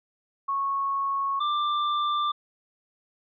sine / square tone pair in turn, 1102 / 1183.5 Hz, C#6 / D6, -11 / +13 cents, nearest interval minor second, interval 124 cents, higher second, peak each -24 dBFS, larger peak neither, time 0.48-1.4 / 1.4-2.32 s, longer neither, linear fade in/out 10 ms, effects resampled to 11025 Hz

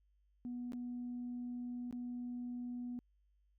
sine tone with dropouts, 244.5 Hz, B3, 17 cents flat, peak -39 dBFS, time 0.45-2.99 s, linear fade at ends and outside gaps 0 ms, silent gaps 0.721-0.733 / 1.91-1.926 s, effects tanh soft clip ceiling -36 dBFS + added 50 Hz sine -70 dBFS peak until 3.58 s

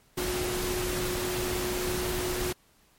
sine tone in noise, 362.6 Hz, F#4, 35 cents flat, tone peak -31 dBFS, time 0.17-2.53 s, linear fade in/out 10 ms, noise pink, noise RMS -32 dBFS, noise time 0.17-2.53 s, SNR -2 dB, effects pink hiss -63 dBFS RMS until 2.98 s + MP3 64 kbps

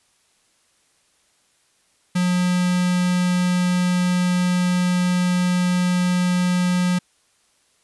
square tone with notch filter, 179.7 Hz, F3, 50 cents sharp, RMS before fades -19 dBFS, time 2.15-6.99 s, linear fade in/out 10 ms, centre 640 Hz, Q 1.1, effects white hiss -62 dBFS RMS until 7.83 s + resampled to 24000 Hz

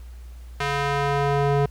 square tone with band-pass filter sweep, 141.6 Hz, C#3, 37 cents sharp, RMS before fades -22 dBFS, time 0.6-1.66 s, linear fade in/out 5 ms, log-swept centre 1800 to 470 Hz, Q 0.73, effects added 60 Hz sine -37 dBFS peak until 1.7 s + pink hiss -56 dBFS RMS until 1.7 s

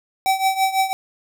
square tone with tremolo, 768 Hz, G5, 36 cents flat, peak -14 dBFS, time 0.26-0.93 s, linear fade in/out 0 ms, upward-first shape triangle, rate 6 Hz, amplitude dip 85%, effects none

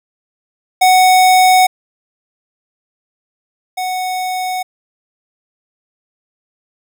square tone pair in turn, 742 / 739.4 Hz, F#5 / F#5, +5 / -1 cents, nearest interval unison, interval 6 cents, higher first, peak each -7 / -18 dBFS, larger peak first, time 0.81-1.67 / 3.77-4.63 s, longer neither, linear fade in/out 10 ms, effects none

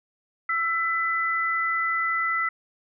sine tone pair together, 1334.8 / 2000 Hz, E6 / B6, +21 / +21 cents, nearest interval perfect fifth, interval 700 cents, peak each -25 dBFS, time 0.49-2.49 s, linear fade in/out 5 ms, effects none

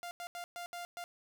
sawtooth tone bursts at uneven times, 698.5 Hz, F5, in tune, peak -37 dBFS, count 6, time 0.03-0.11 / 0.2-0.27 / 0.35-0.44 / 0.56-0.66 / 0.73-0.85 / 0.97-1.04 s, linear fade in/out 0 ms, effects none

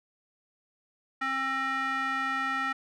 square tone with band-pass filter, 267.1 Hz, C4, 36 cents sharp, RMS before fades -30 dBFS, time 1.21-2.73 s, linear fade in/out 10 ms, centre 1600 Hz, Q 5.3, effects none

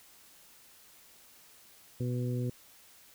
harmonic tone, 123.47 Hz, B2, in tune, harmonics 1 / 2 / 3 / 4, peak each -31 / -37 / -41 / -43 dBFS, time 2-2.5 s, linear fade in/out 5 ms, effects white hiss -58 dBFS RMS until 3.14 s

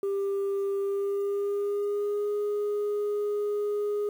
sine tone with pitch glide, 396.1 to 413.9 Hz, G4 to G#4, +18 to -6 cents, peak -23 dBFS, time 0.03-4.09 s, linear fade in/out 2 ms, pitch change +76 cents, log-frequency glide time 0.8-2.3 s, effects tanh soft clip ceiling -25 dBFS + 9-bit

